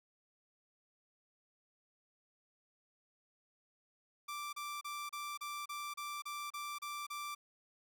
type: tone bursts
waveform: sawtooth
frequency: 1174.7 Hz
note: D6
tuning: in tune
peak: -37 dBFS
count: 11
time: 4.28-7.35 s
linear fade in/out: 10 ms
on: 250 ms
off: 32 ms
effects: none